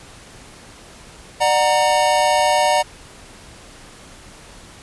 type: chord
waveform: square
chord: D augmented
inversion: none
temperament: equal with one note detuned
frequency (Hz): 598.6 / 740 / 932.3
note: D5 / F#5 / A#5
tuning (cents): +33 / 0 / 0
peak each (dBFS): -19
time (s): 1.4-2.83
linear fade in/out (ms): 20
effects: pink hiss -42 dBFS RMS until 4.82 s + resampled to 24000 Hz